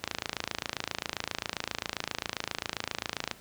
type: click train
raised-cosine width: 0.2 ms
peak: -12 dBFS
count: 91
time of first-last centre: 0.04-3.313 s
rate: 27.5 Hz
effects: pink hiss -53 dBFS RMS until 3.4 s + high-pass 60 Hz 12 dB/octave